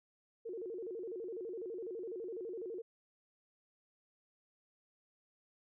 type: tone with vibrato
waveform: sine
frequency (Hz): 407.8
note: G#4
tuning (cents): -32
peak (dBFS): -40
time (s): 0.45-2.82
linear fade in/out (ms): 10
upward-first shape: square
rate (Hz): 12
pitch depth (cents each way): 200
effects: none